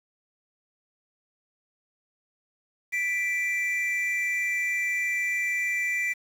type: tone pair together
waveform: triangle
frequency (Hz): 1974.4 / 2348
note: B6 / D7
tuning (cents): -1 / -1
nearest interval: minor third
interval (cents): 300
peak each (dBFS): -26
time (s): 2.92-6.14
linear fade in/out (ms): 20
effects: 8-bit